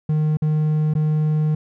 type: tone with dropouts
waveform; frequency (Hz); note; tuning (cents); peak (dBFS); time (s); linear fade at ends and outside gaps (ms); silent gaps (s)
triangle; 153.6; D#3; -22; -14; 0.09-1.55; 5; 0.371-0.42 / 0.938-0.951
effects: none